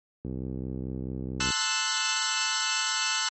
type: click train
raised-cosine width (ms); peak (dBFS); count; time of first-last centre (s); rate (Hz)
3; -21; 82; 0.25-1.504; 64.6
type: chord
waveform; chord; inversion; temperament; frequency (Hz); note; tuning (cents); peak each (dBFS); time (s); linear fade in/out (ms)
10% pulse; F# half-diminished seventh; first; equal; 880 / 1046.5 / 1318.5 / 1480; A5 / C6 / E6 / F#6; 0 / 0 / 0 / 0; -25 / -25 / -23 / -20; 1.4-3.29; 5
effects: high-pass 60 Hz 12 dB/octave + MP3 32 kbps